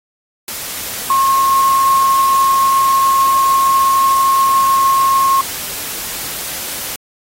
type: tone in noise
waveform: sine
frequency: 1080 Hz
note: C#6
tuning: 45 cents flat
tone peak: -9 dBFS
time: 1.1-5.41 s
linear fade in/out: 2 ms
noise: white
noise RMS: -24 dBFS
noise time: 0.48-6.96 s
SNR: +12 dB
effects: AAC 48 kbps